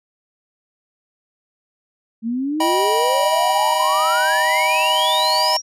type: exponential sweep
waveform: sine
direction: up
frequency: 220 to 5760 Hz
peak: -19 dBFS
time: 2.22-5.62 s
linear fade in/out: 50 ms
type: chord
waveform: square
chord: Eb augmented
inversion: none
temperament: just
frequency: 622.3 / 777.8 / 972.3 Hz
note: Eb5 / G5 / B5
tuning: 0 / -14 / -27 cents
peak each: -23 / -24 / -19 dBFS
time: 2.6-5.57 s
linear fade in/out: 5 ms
effects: resampled to 32000 Hz